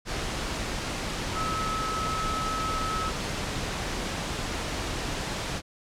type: tone in noise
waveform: sine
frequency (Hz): 1293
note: E6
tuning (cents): -34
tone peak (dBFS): -29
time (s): 1.33-3.12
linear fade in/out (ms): 50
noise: pink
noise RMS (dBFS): -31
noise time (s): 0.05-5.62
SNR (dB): -1
effects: low-pass 7000 Hz 12 dB/octave